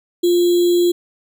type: tone with sample-and-hold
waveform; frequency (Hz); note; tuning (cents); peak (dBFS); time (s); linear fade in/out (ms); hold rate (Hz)
sine; 350; F4; +4; -11; 0.23-0.92; 10; 3675
effects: none